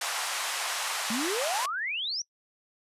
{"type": "band-pass noise", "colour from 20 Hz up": "pink", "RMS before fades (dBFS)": -32, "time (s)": [0.01, 1.66], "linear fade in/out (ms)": 5, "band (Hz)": [750, 11000], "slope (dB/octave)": 24}
{"type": "exponential sweep", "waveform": "sine", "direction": "up", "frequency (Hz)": [209.4, 5920], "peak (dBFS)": -29, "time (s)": [1.1, 2.22], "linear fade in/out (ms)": 5}
{"effects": ["noise-tail reverb RT60 0.1 s tail -24 dB re dry", "resampled to 32000 Hz"]}